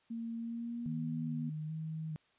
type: tone with pitch glide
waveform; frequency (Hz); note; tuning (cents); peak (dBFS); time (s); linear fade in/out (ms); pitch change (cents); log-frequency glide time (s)
sine; 229.8 to 240.4; A#3 to B3; -25 to -46; -37; 0.1-1.5; 10; +79; 0.37-1.02
type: tone with vibrato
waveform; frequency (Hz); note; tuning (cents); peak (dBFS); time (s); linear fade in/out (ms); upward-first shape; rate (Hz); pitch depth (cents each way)
sine; 156.2; D#3; +7; -37; 0.86-2.16; 0; square; 1.2; 23
effects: white hiss -71 dBFS RMS until 2.38 s + resampled to 8000 Hz